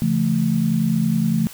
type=chord; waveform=sine; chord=Db augmented; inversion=none; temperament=equal with one note detuned; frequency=138.59 / 170.13 / 220 Hz; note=Db3 / F3 / A3; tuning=0 / -45 / 0 cents; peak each=-24 / -20 / -19 dBFS; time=0.02-1.47 s; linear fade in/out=0 ms; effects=white hiss -40 dBFS RMS until 1.53 s